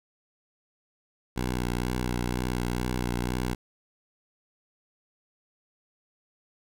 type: tone with vibrato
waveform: 10% pulse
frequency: 61.2 Hz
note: B1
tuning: 15 cents flat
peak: -19 dBFS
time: 1.36-3.55 s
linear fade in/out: 10 ms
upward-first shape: sine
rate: 2.1 Hz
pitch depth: 32 cents each way
effects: none